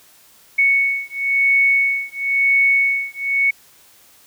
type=beating tone pair; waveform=sine; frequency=2217 / 2217.98 Hz; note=C#7 / C#7; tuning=0 / 0 cents; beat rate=0.98 Hz; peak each=-17 dBFS; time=0.58-3.51 s; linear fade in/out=10 ms; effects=white hiss -50 dBFS RMS until 4.26 s